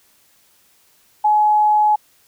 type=tone; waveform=sine; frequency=846 Hz; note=G#5; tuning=32 cents sharp; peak=-11 dBFS; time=1.24-1.96 s; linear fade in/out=10 ms; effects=white hiss -56 dBFS RMS until 2.27 s